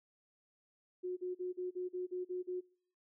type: tone bursts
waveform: sine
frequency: 363.4 Hz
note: F#4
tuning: 31 cents flat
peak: -36 dBFS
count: 9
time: 1.03-2.61 s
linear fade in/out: 20 ms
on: 140 ms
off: 40 ms
effects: noise-tail reverb RT60 0.6 s tail -25 dB re dry